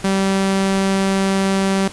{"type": "tone", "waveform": "sawtooth", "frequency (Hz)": 193.7, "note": "G3", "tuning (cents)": -20, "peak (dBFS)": -11, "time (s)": [0.04, 1.88], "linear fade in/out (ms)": 5, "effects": ["pink hiss -36 dBFS RMS until 1.92 s", "resampled to 24000 Hz"]}